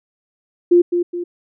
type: tone with echo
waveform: sine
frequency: 349.7 Hz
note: F4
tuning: 2 cents sharp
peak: -7 dBFS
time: 0.71-0.82 s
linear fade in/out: 10 ms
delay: 210 ms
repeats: 2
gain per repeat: -7 dB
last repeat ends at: 1.24 s
effects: none